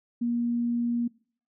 sine tone, 237.5 Hz, A#3, 33 cents sharp, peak -24 dBFS, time 0.21-1.08 s, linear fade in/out 10 ms, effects noise-tail reverb RT60 0.5 s tail -23 dB re dry

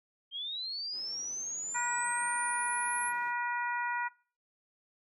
sine linear sweep, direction up, 3146 to 11175 Hz, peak -35 dBFS, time 0.31-3.13 s, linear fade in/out 50 ms
brown noise, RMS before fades -48 dBFS, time 0.91-3.34 s, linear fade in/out 50 ms
harmonic tone, 482.3 Hz, B4, 41 cents flat, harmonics 2 / 3 / 4 / 5, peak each -33 / -36 / -38 / -43 dBFS, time 1.74-4.09 s, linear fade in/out 20 ms
effects noise-tail reverb RT60 0.4 s tail -22 dB re dry + high-pass 300 Hz 12 dB/octave

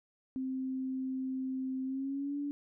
sine tone with pitch glide, 261.6 to 286.9 Hz, C4 to D4, 0 to -40 cents, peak -33 dBFS, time 0.36-2.51 s, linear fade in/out 0 ms, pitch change +160 cents, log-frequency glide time 1.84-2.37 s, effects none

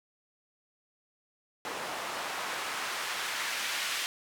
white noise with band-pass filter sweep, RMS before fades -35 dBFS, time 1.65-4.06 s, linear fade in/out 0 ms, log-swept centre 710 to 2300 Hz, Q 0.84, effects none

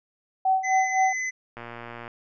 sine tone with tremolo, 760 Hz, F#5, 46 cents sharp, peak -17 dBFS, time 0.45-1.13 s, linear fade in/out 5 ms, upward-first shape sine, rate 3.9 Hz, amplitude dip 80%
square tone, 2028 Hz, B6, 45 cents sharp, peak -27 dBFS, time 0.63-1.31 s, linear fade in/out 20 ms
click train, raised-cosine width 0.5 ms, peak -23 dBFS, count 61, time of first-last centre 1.57-2.078 s, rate 118 Hz
effects resampled to 16000 Hz

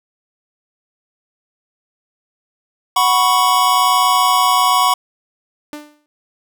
square chord, F# suspended fourth, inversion none, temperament equal, 740 / 987.8 / 1108.7 Hz, F#5 / B5 / C#6, 0 / 0 / 0 cents, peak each -19 / -16 / -15 dBFS, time 2.96-4.94 s, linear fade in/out 5 ms
sawtooth tone with exponential decay, 297.6 Hz, D4, 23 cents sharp, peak -21 dBFS, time 5.73-6.06 s, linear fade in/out 0 ms, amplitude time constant 70 ms
effects none

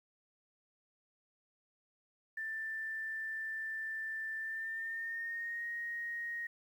sine tone with pitch glide, 1774 to 1873 Hz, A6 to A#6, +14 to +8 cents, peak -37 dBFS, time 2.37-6.47 s, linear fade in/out 5 ms, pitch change +94 cents, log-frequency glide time 4.39-5.66 s, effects 11-bit

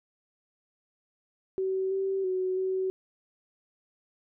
sine tone with pitch steps, 379.9 / 386.3 / 371.9 / 376.9 Hz, F#4 / G4 / F#4 / F#4, +46 / -25 / +9 / +32 cents, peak -26 dBFS, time 1.58-2.9 s, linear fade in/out 0 ms, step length 330 ms, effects none

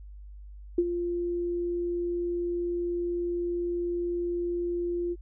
sine tone with ADSR envelope, 347.9 Hz, F4, 7 cents flat, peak -18 dBFS, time 0.78-5.16 s, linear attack 5 ms, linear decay 48 ms, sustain -9 dB, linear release 41 ms, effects added 50 Hz sine -42 dBFS peak until 5.21 s

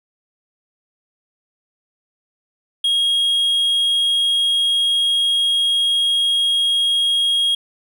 triangle tone, 3273 Hz, G#7, 26 cents flat, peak -13 dBFS, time 2.84-7.55 s, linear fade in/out 5 ms, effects none

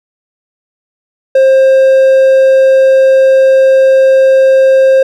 triangle tone with hard clipping, 531 Hz, C5, 25 cents sharp, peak -4 dBFS, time 1.35-5.03 s, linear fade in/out 5 ms, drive 6 dB, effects none

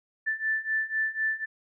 sine beating tone pair, 1760 / 1764 Hz, A6 / A6, 0 / +4 cents, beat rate 4 Hz, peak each -30 / -28 dBFS, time 0.26-1.46 s, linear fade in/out 20 ms, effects none

